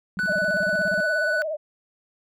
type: tone bursts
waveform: sine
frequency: 188.4 Hz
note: F#3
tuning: 32 cents sharp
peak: -29 dBFS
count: 14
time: 0.17-1.004 s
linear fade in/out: 0 ms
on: 28 ms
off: 34 ms
type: tone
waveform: triangle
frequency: 1488 Hz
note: F#6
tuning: 9 cents sharp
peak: -20 dBFS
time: 0.19-1.42 s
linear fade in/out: 0 ms
type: tone with vibrato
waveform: sine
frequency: 620 Hz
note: D#5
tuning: 6 cents flat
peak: -25 dBFS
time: 0.27-1.57 s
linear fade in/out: 20 ms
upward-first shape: sine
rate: 17 Hz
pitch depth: 83 cents each way
effects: none